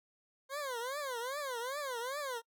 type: tone with vibrato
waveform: 20% pulse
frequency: 523.3 Hz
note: C5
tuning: in tune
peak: -32 dBFS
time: 0.49-2.42 s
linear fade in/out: 50 ms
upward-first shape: triangle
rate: 2.5 Hz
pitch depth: 250 cents each way
effects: noise-tail reverb RT60 0.1 s tail -25 dB re dry